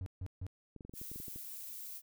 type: tone bursts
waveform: triangle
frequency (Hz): 92.5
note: F#2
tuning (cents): 0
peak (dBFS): -36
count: 3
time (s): 0.01-0.466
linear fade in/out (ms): 0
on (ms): 52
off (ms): 150
type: clicks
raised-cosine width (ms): 3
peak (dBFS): -36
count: 11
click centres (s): 0.763 / 0.808 / 0.85 / 0.895 / 0.938 / 1.015 / 1.116 / 1.16 / 1.201 / 1.282 / 1.36
type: noise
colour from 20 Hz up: violet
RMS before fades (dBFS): -46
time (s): 0.93-2.02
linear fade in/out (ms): 50
effects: none